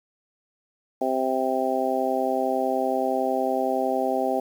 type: harmonic tone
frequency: 130.81 Hz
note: C3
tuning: in tune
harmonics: 2 / 3 / 4 / 5 / 6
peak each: -29 / -29 / -28 / -27 / -27 dBFS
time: 1.01-4.4 s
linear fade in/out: 5 ms
effects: 8-bit